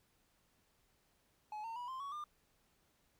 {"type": "tone with pitch steps", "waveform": "triangle", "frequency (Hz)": [849, 909.9, 975.2, 1045.2, 1120.3, 1200.7], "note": ["G#5", "A#5", "B5", "C6", "C#6", "D6"], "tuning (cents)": [38, -42, -22, -2, 18, 38], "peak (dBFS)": -40, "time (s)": [1.52, 2.24], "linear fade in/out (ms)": 2, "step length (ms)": 120, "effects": ["pink hiss -75 dBFS RMS until 3.19 s"]}